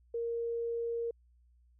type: tone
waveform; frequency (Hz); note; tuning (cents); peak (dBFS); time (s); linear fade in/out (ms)
sine; 466.2; A#4; 0; -32; 0.14-1.11; 5
effects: added 60 Hz sine -62 dBFS peak until 1.79 s